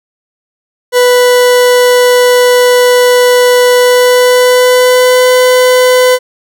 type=tone with pitch glide; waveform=40% pulse; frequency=494.2 to 504 Hz; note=B4 to B4; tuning=+1 to +35 cents; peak=-3 dBFS; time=0.92-6.19 s; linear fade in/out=50 ms; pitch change=+34 cents; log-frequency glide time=3.75-5.29 s; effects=none